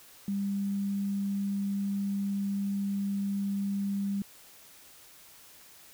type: tone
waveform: sine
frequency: 199 Hz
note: G3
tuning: 26 cents sharp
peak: -28 dBFS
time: 0.28-4.22 s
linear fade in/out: 2 ms
effects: white hiss -54 dBFS RMS until 5.93 s